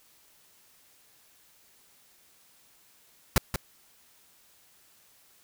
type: noise with echo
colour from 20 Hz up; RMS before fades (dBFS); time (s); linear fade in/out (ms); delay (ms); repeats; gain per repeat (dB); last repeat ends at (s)
pink; -19; 3.36-3.38; 2; 180; 1; -9; 3.56
effects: white hiss -61 dBFS RMS until 5.43 s